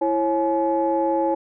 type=tone cluster; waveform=sine; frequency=332.3 / 545 / 850 Hz; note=E4 / C#5 / G#5; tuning=+14 / -29 / +40 cents; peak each=-22 dBFS; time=0.01-1.35 s; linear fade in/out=10 ms; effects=tanh soft clip ceiling -10 dBFS